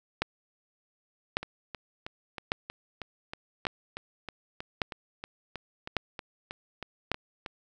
two click trains, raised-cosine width 0.3 ms, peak -21 / -10 dBFS, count 20 / 7, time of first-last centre 1.43-7.462 / 0.22-7.117 s, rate 3.15 / 0.87 Hz, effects none

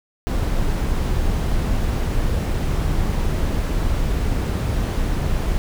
brown noise, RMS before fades -20 dBFS, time 0.27-5.58 s, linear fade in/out 0 ms, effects none

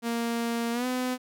sawtooth tone with pitch glide, 233.2 to 252.8 Hz, A#3 to B3, +1 to +41 cents, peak -23 dBFS, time 0.02-1.18 s, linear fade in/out 50 ms, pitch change +140 cents, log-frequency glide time 0.72-0.86 s, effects none

